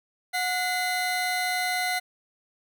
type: tone pair together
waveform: 30% pulse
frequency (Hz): 730 / 2048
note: F#5 / C7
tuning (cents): -24 / -38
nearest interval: octave + tritone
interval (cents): 1786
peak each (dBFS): -25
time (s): 0.33-2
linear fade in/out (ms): 20
effects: none